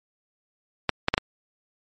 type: clicks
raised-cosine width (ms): 0.3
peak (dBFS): -3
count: 4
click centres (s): 0.893 / 1.084 / 1.14 / 1.179
effects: MP3 32 kbps